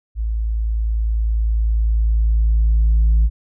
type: tone with level ramp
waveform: sine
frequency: 55 Hz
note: A1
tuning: in tune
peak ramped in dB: -18 to -8 dBFS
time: 0.15-3.3 s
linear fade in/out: 50 ms
effects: tanh soft clip ceiling -9 dBFS